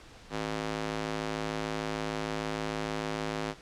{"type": "tone with high-pass filter", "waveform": "square", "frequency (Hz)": 53.3, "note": "G#1", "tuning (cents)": 46, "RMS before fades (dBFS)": -34, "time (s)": [0.3, 3.55], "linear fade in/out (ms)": 50, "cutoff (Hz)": 240, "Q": 0.65, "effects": ["pink hiss -52 dBFS RMS until 3.61 s", "low-pass 6000 Hz 12 dB/octave"]}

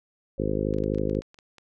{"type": "harmonic tone", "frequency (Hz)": 51.91, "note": "G#1", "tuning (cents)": 0, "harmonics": [1, 2, 3, 4, 5, 6, 7, 8, 9, 10], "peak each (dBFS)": [-33, -33, -33, -33, -33, -33, -33, -33, -33, -33], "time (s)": [0.38, 1.21], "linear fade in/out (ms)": 10}
{"type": "clicks", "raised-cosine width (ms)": 0.2, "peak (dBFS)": -32, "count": 11, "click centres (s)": [0.739, 0.785, 0.838, 0.947, 0.984, 1.097, 1.15, 1.22, 1.344, 1.388, 1.583]}
{"effects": []}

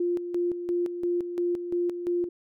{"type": "tone with tremolo", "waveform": "sine", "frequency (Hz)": 350, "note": "F4", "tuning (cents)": 4, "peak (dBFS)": -23, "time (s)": [0, 2.29], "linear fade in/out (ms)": 5, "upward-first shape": "square", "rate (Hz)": 2.9, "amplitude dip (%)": 60, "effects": []}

